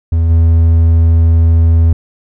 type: tone with level steps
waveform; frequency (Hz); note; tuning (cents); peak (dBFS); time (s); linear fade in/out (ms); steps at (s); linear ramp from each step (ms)
triangle; 82.41; E2; 0; -6 / -3; 0.12-1.93; 5; 0.29; 20
effects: none